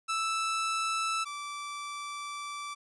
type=tone pair in turn; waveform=sawtooth; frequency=1318.5 / 1164 Hz; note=E6 / D6; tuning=0 / -16 cents; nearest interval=major second; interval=216 cents; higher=first; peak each=-25 / -33 dBFS; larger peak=first; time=0.08-1.25 / 1.25-2.75 s; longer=second; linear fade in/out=20 ms; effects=resampled to 24000 Hz